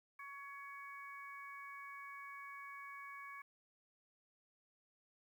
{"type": "harmonic tone", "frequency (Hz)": 560, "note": "C#5", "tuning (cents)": 18, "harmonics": [2, 3, 4], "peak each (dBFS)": [-51, -55, -53], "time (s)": [0.19, 3.42], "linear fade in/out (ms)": 5, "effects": ["12-bit"]}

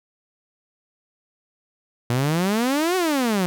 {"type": "exponential two-way sweep", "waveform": "sawtooth", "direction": "up then down", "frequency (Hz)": [116.54, 380, 173.6], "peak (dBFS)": -15, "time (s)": [2.1, 3.46], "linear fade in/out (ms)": 0, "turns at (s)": 2.96, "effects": []}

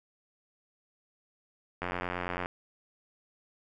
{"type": "click train", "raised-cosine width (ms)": 0.5, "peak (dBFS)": -18, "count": 58, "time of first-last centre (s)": [1.82, 2.459], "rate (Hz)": 89.2, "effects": []}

